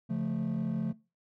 triangle chord, Db augmented, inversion none, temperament equal with one note detuned, 140.12 / 174.61 / 220 Hz, Db3 / F3 / A3, +19 / 0 / 0 cents, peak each -33 / -31 / -30 dBFS, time 0.09-0.93 s, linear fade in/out 20 ms, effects noise-tail reverb RT60 0.3 s tail -22 dB re dry + tanh soft clip ceiling -23 dBFS

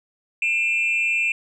sine tone pair together, 2400 / 2659 Hz, D7 / E7, +37 / +14 cents, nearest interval major second, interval 177 cents, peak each -20 dBFS, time 0.42-1.32 s, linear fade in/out 2 ms, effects tanh soft clip ceiling -14 dBFS

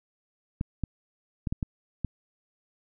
clicks, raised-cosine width 5 ms, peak -16 dBFS, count 6, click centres 0.611 / 0.837 / 1.472 / 1.525 / 1.628 / 2.047 s, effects none

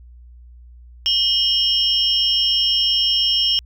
sine tone cluster, 2893 / 3183 / 5370 Hz, F#7 / G7 / E8, -40 / +26 / +31 cents, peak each -19 dBFS, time 1.06-3.59 s, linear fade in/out 0 ms, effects tanh soft clip ceiling -5 dBFS + added 60 Hz sine -40 dBFS peak until 3.65 s

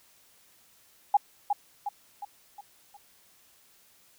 sine tone with echo, 816 Hz, G#5, 31 cents flat, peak -16 dBFS, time 1.14-1.17 s, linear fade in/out 5 ms, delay 360 ms, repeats 5, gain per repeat -6 dB, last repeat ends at 2.97 s, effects white hiss -61 dBFS RMS until 4.18 s

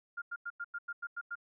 sine tone bursts, 1405 Hz, F6, 10 cents sharp, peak -36 dBFS, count 9, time 0.17-1.355 s, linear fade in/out 10 ms, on 49 ms, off 93 ms, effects none

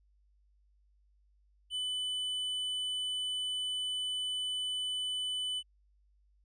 triangle tone with tanh clipping, 3000 Hz, F#7, 23 cents sharp, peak -34 dBFS, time 1.7-5.63 s, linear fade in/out 50 ms, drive 11 dB, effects added 50 Hz sine -65 dBFS peak until 6.44 s + resampled to 22050 Hz

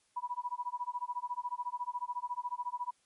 sine tone with tremolo, 979 Hz, B5, 15 cents flat, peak -31 dBFS, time 0.16-2.91 s, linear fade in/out 10 ms, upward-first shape sine, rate 14 Hz, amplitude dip 100%, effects white hiss -72 dBFS RMS until 3.05 s + MP3 48 kbps

